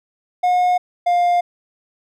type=tone pair in turn; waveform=triangle; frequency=721 / 704.1 Hz; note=F#5 / F5; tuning=-45 / +14 cents; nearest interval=unison; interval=41 cents; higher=first; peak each=-11 / -11 dBFS; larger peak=neither; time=0.43-0.78 / 1.06-1.41 s; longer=neither; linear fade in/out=10 ms; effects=none